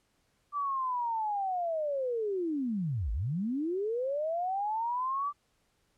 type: linear two-way sweep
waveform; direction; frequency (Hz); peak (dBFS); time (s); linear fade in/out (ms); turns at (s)
sine; down then up; 1175 to 48 to 1175; -29; 0.52-5.33; 50; 3.12
effects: pink hiss -73 dBFS RMS until 5.97 s + low-pass 11000 Hz 12 dB/octave